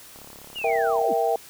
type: click train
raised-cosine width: 1 ms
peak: -31 dBFS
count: 31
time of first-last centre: 0.16-1.015 s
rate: 35.1 Hz
type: linear sweep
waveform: sine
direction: down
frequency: 2960 to 137.2 Hz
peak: -29 dBFS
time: 0.55-1.14 s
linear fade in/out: 20 ms
type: chord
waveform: sine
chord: E diminished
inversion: second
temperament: equal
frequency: 466.2 / 659.3 / 784 Hz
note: Bb4 / E5 / G5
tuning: 0 / 0 / 0 cents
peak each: -24 dBFS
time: 0.64-1.36 s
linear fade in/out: 2 ms
effects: white hiss -46 dBFS RMS until 1.49 s